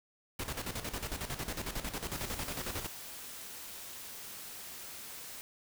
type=noise with tremolo; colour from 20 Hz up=pink; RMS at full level=-37 dBFS; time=0.39-2.87 s; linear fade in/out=5 ms; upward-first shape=square; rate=11 Hz; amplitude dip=65%
type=noise; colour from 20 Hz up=white; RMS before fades=-46 dBFS; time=2.12-5.41 s; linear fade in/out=0 ms
effects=none